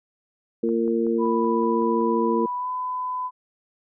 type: harmonic tone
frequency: 114.9 Hz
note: A#2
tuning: 25 cents flat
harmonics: 2 / 3 / 4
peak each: -24 / -24 / -24 dBFS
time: 0.63-2.46 s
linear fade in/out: 5 ms
type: click train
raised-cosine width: 1 ms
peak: -30 dBFS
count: 8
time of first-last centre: 0.69-2.011 s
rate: 5.3 Hz
type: tone with pitch glide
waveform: sine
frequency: 987.8 to 1005.1 Hz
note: B5 to B5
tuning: 0 to +30 cents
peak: -25 dBFS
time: 1.18-3.31 s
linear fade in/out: 50 ms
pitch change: +30 cents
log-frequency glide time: 2.57-2.69 s
effects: none